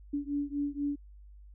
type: beating tone pair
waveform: sine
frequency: 285.2 / 289.3 Hz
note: C#4 / D4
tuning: +49 / -26 cents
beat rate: 4.1 Hz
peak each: -33 / -34 dBFS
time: 0.13-0.96 s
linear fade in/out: 10 ms
effects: added 50 Hz sine -49 dBFS peak until 1.54 s